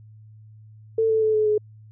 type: tone with pitch steps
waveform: sine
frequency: 446.5 / 440.6 / 434.8 / 429.1 / 423.4 Hz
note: A4 / A4 / A4 / A4 / G#4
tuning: +25 / +2 / -21 / -43 / +33 cents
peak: -17 dBFS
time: 0.98-1.58 s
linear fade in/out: 5 ms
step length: 120 ms
effects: added 108 Hz sine -44 dBFS peak until 1.91 s